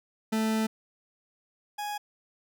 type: tone pair in turn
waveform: 40% pulse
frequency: 220 / 830.6 Hz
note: A3 / G#5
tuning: 0 / 0 cents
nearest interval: octave + major seventh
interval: 2300 cents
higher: second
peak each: -24 / -31 dBFS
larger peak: first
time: 0.32-0.67 / 1.78-1.98 s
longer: first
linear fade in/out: 10 ms
effects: none